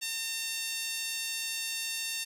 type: tone with high-pass filter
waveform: 5% pulse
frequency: 907 Hz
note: A#5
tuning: 48 cents flat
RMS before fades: -35 dBFS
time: 0.01-2.25 s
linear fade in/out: 20 ms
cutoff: 2500 Hz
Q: 1.5
effects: none